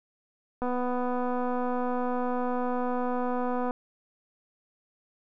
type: click train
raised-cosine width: 1 ms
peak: -18 dBFS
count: 767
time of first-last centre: 0.62-3.709 s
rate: 248 Hz
effects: none